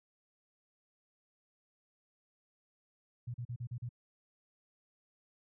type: tone bursts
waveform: sine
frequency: 120.5 Hz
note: B2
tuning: 42 cents flat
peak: -37 dBFS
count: 6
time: 3.27-3.892 s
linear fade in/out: 10 ms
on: 72 ms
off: 38 ms
effects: none